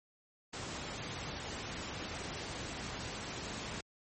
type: noise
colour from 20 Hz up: pink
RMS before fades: -41 dBFS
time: 0.53-3.81 s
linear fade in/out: 5 ms
effects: high-pass 60 Hz 12 dB/octave + MP3 32 kbps